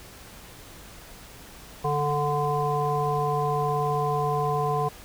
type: harmonic tone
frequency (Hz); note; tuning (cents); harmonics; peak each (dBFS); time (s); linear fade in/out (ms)
146.83; D3; 0; 1 / 3 / 5 / 7; -28 / -28 / -28 / -28; 1.84-4.89; 10
effects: added 50 Hz sine -54 dBFS peak until 5.04 s + pink hiss -46 dBFS RMS until 5.04 s